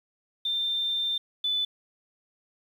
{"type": "tone pair in turn", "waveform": "sine", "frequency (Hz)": [3586, 3496], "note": ["A7", "A7"], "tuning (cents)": [32, -12], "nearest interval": "unison", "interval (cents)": 44, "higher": "first", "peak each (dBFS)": [-25, -24], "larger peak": "second", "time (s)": [[0.45, 1.18], [1.44, 1.65]], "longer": "first", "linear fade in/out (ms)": 5, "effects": ["9-bit"]}